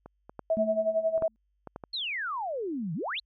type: clicks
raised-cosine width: 1 ms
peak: -30 / -30 / -23 / -30 / -20 / -26 / -24 / -26 dBFS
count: 8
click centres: 0.06 / 0.295 / 0.393 / 1.178 / 1.223 / 1.673 / 1.761 / 1.838 s
type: tone with tremolo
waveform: sine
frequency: 648 Hz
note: E5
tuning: 30 cents flat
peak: -21 dBFS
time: 0.5-1.28 s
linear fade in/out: 2 ms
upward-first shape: sine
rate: 11 Hz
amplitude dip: 80%
type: tone with exponential decay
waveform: sine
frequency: 220 Hz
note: A3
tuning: in tune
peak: -27 dBFS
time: 0.57-1.36 s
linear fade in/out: 0 ms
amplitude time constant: 170 ms
type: exponential two-way sweep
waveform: sine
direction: down then up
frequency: 4372 to 150 to 4372 Hz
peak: -30 dBFS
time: 1.93-3.2 s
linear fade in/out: 10 ms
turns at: 2.94 s
effects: added 50 Hz sine -70 dBFS peak until 3.25 s